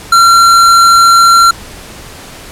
sine tone with hard clipping, 1367 Hz, F6, 37 cents flat, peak -4 dBFS, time 0.12-1.51 s, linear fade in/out 5 ms, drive 16 dB, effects pink hiss -30 dBFS RMS until 2.51 s + low-pass 12000 Hz 12 dB/octave

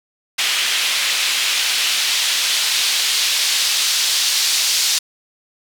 white noise with band-pass filter sweep, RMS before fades -18 dBFS, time 0.38-4.99 s, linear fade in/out 10 ms, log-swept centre 2800 to 4500 Hz, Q 1.3, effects none

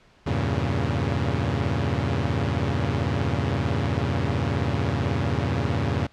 sawtooth chord, E diminished seventh, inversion none, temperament equal, 82.41 / 98 / 116.54 / 138.59 Hz, E2 / G2 / Bb2 / Db3, 0 / 0 / 0 / 0 cents, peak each -24 dBFS, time 0.26-6.07 s, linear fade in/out 10 ms, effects pink hiss -56 dBFS RMS until 6.12 s + low-pass 4000 Hz 12 dB/octave

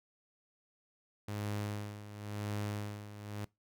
sawtooth tone with tremolo, 103.83 Hz, G#2, in tune, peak -31 dBFS, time 1.28-3.45 s, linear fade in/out 5 ms, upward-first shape sine, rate 0.95 Hz, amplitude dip 75%, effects noise-tail reverb RT60 0.2 s tail -22 dB re dry

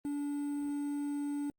triangle tone with quantisation, 288.3 Hz, D4, 32 cents flat, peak -31 dBFS, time 0.05-1.5 s, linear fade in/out 0 ms, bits 9, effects Opus 32 kbps

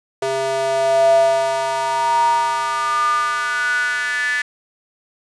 square tone with high-pass filter sweep, 133.9 Hz, C3, 40 cents sharp, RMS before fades -18 dBFS, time 0.22-4.42 s, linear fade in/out 5 ms, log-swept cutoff 510 to 1800 Hz, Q 9.9, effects resampled to 22050 Hz + 7-bit

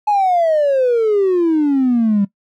triangle exponential sweep, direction down, 853 to 196 Hz, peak -8 dBFS, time 0.07-2.25 s, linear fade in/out 10 ms, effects noise-tail reverb RT60 0.1 s tail -21 dB re dry + tanh soft clip ceiling -8 dBFS

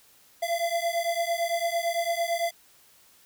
square beating tone pair, 675 / 683.9 Hz, E5 / F5, +41 / -36 cents, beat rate 8.9 Hz, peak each -29 dBFS, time 0.42-2.51 s, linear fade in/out 10 ms, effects white hiss -58 dBFS RMS until 3.25 s

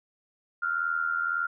sine tone with amplitude modulation, 1396.9 Hz, F6, in tune, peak -22 dBFS, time 0.62-1.47 s, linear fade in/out 10 ms, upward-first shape sine, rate 81.8 Hz, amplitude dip 75%, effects none

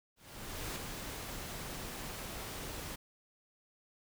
pink noise with ADSR envelope, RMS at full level -39 dBFS, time 0.16-2.96 s, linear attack 600 ms, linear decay 5 ms, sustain -4 dB, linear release 10 ms, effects none

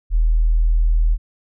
sine tone, 40.16 Hz, E1, 44 cents flat, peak -12 dBFS, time 0.1-1.18 s, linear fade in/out 50 ms, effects none

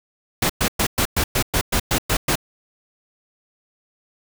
pink noise bursts, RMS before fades -19 dBFS, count 11, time 0.42-2.356 s, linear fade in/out 5 ms, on 76 ms, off 110 ms, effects none

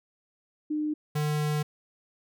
sine / square tone pair in turn, 303 / 150.19 Hz, D#4 / D3, -46 / +39 cents, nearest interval octave, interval 1215 cents, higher first, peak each -26 dBFS, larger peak neither, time 0.7-0.94 / 1.15-1.63 s, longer second, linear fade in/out 10 ms, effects none

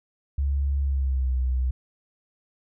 sine tone with pitch glide, 69.7 to 63.55 Hz, C#2 to C2, +10 to -50 cents, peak -21 dBFS, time 0.38-1.71 s, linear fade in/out 5 ms, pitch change -160 cents, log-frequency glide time 0.81-1.34 s, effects none

